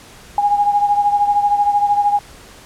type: beating tone pair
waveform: sine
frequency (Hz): 818 / 831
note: G#5 / G#5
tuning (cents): -26 / +1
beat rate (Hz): 13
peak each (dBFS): -13 / -19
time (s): 0.38-2.19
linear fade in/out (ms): 2
effects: pink hiss -41 dBFS RMS until 2.65 s + low-pass 11000 Hz 12 dB/octave